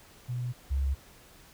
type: tone pair in turn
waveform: sine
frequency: 123.1 / 68.29 Hz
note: B2 / C#2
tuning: -5 / -25 cents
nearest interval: minor seventh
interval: 1020 cents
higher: first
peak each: -30 / -25 dBFS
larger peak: second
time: 0.28-0.53 / 0.7-0.95 s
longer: neither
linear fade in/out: 20 ms
effects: pink hiss -55 dBFS RMS until 1.53 s